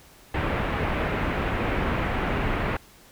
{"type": "low-pass noise", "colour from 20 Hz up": "pink", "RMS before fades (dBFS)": -26, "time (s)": [0.34, 2.77], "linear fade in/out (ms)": 5, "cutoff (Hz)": 2500, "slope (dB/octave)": 24, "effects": ["pink hiss -52 dBFS RMS until 3.11 s"]}